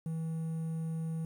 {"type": "tone with quantisation", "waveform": "triangle", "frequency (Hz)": 162, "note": "E3", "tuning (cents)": -30, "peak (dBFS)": -31, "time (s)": [0.06, 1.25], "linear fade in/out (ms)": 2, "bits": 10, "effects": []}